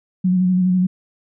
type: tone with vibrato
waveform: sine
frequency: 183.1 Hz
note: F#3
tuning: 18 cents flat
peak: -13 dBFS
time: 0.24-0.87 s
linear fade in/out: 10 ms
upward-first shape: square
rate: 12 Hz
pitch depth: 24 cents each way
effects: none